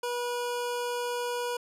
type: tone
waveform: 25% pulse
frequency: 485.1 Hz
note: B4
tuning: 31 cents flat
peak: -26 dBFS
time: 0.03-1.57 s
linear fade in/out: 5 ms
effects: resampled to 32000 Hz